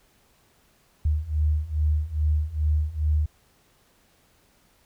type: beating tone pair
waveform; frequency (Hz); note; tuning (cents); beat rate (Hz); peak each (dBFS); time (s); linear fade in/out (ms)
sine; 74.8 / 77.2; D2 / D#2; +32 / -13; 2.4; -25 / -23; 1.05-3.26; 5
effects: pink hiss -62 dBFS RMS until 4.85 s